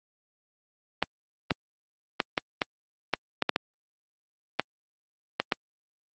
clicks, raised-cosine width 0.3 ms, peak -6 dBFS, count 12, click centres 1.026 / 1.508 / 2.202 / 2.378 / 2.618 / 3.137 / 3.423 / 3.493 / 3.561 / 4.596 / 5.4 / 5.522 s, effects high-pass 200 Hz 12 dB/octave + Opus 24 kbps

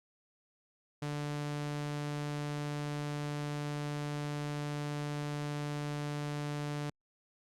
sawtooth tone, 146.83 Hz, D3, in tune, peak -31 dBFS, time 1.02-6.9 s, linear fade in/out 5 ms, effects low-pass 9000 Hz 12 dB/octave + Opus 48 kbps

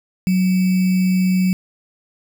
sine tone with sample-and-hold, 185 Hz, F#3, in tune, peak -13 dBFS, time 0.27-1.53 s, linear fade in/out 0 ms, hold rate 2450 Hz, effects none

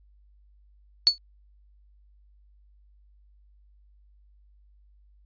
sine tone with exponential decay, 4433 Hz, C#8, 1 cent flat, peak -10 dBFS, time 1.07-1.18 s, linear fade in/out 0 ms, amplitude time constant 22 ms, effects added 50 Hz sine -55 dBFS peak until 5.25 s + resampled to 11025 Hz

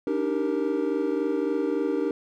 triangle chord, Eb major seventh, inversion third, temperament equal with one note detuned, 287.6 / 311.1 / 392 / 466.2 Hz, D4 / Eb4 / G4 / Bb4, -36 / 0 / 0 / 0 cents, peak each -27 dBFS, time 0.07-2.11 s, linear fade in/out 2 ms, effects none

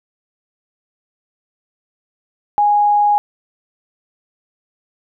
sine tone, 827 Hz, G#5, 8 cents flat, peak -10 dBFS, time 2.58-3.18 s, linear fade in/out 0 ms, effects none

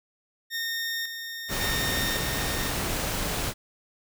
20% pulse tone with tremolo, 1836 Hz, A#6, 27 cents flat, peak -23 dBFS, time 0.5-2.73 s, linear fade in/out 50 ms, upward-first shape square, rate 0.9 Hz, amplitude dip 50%
pink noise, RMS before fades -29 dBFS, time 1.48-3.54 s, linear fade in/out 50 ms
effects none

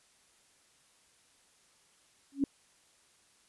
sine tone with exponential growth, 277.2 Hz, C#4, in tune, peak -21 dBFS, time 2.32-2.44 s, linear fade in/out 2 ms, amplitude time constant 25 ms, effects white hiss -66 dBFS RMS until 3.48 s + resampled to 24000 Hz

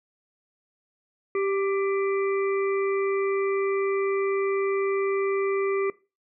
harmonic tone with a mistuned harmonic, 392 Hz, G4, in tune, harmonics 1 / 3 / 5 / 6, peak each -23 / -33 / -37 / -39 dBFS, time 1.35-5.9 s, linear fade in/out 2 ms, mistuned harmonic 5, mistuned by +39 cents, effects noise-tail reverb RT60 0.3 s tail -20 dB re dry

